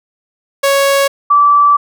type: tone pair in turn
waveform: sawtooth / sine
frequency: 554.4 / 1159.6 Hz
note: C#5 / D6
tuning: 0 / -22 cents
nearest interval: octave + minor second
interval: 1278 cents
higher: second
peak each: -5 dBFS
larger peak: neither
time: 0.63-1.08 / 1.3-1.77 s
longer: second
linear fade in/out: 10 ms
effects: none